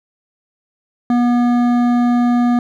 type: tone with hard clipping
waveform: sine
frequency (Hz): 242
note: B3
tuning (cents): -35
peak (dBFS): -13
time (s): 1.1-2.59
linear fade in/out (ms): 2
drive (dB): 11
effects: none